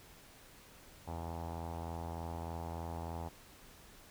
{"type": "tone with low-pass filter", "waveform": "sawtooth", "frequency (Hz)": 83.3, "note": "E2", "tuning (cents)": 19, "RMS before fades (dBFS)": -42, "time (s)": [1.07, 3.29], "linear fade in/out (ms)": 10, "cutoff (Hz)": 850, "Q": 4.5, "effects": ["pink hiss -58 dBFS RMS until 4.1 s"]}